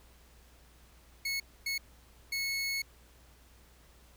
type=tone bursts at uneven times; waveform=25% pulse; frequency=2194 Hz; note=C#7; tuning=18 cents flat; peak=-28 dBFS; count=3; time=1.25-1.4 / 1.66-1.78 / 2.32-2.82 s; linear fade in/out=5 ms; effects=added 60 Hz sine -59 dBFS peak until 4.16 s + pink hiss -62 dBFS RMS until 4.16 s